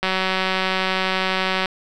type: click train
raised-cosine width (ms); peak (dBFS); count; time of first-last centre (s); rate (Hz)
0.3; -5; 307; 0.03-1.658; 188
effects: none